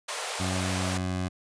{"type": "high-pass noise", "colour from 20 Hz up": "pink", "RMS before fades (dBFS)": -33, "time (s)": [0.08, 0.98], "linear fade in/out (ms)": 10, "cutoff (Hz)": 460, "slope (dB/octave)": 48}
{"type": "tone with pitch glide", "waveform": "20% pulse", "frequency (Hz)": [92.5, 91.91], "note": ["F#2", "F#2"], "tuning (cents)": [0, -11], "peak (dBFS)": -23, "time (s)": [0.39, 1.29], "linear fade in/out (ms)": 20, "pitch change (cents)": -11, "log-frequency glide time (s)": [0.71, 1.05]}
{"effects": ["resampled to 22050 Hz"]}